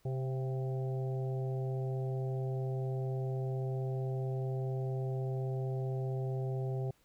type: harmonic tone with a mistuned harmonic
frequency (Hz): 130.81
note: C3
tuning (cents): 0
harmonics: 1 / 3 / 4 / 5 / 6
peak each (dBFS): -33 / -41 / -47 / -48 / -51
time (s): 0.05-6.91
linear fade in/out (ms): 5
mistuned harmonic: 5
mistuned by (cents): +41
effects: pink hiss -70 dBFS RMS until 7.04 s